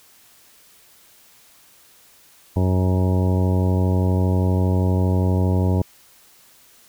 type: harmonic tone with a mistuned harmonic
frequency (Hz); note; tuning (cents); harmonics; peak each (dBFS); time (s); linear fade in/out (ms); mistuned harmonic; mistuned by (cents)
92.5; F#2; 0; 1 / 2 / 3 / 4 / 5 / 6 / 7 / 9 / 10; -17 / -23 / -27 / -29 / -31 / -33 / -34 / -36 / -37; 2.56-5.82; 5; 10; +39
effects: white hiss -52 dBFS RMS until 6.88 s